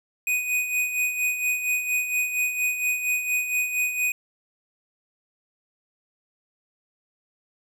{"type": "tone with tremolo", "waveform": "square", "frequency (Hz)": 2489, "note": "D#7", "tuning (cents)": 0, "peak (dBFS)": -21, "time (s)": [0.27, 4.12], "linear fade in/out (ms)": 2, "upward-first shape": "sine", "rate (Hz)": 4.3, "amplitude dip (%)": 60, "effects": []}